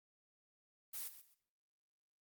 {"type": "noise with echo", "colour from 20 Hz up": "blue", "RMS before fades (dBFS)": -44, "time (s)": [0.93, 1.09], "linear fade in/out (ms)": 20, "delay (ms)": 130, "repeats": 2, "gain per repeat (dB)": -13, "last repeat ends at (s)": 1.35, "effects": ["noise-tail reverb RT60 0.6 s tail -18 dB re dry", "Opus 32 kbps"]}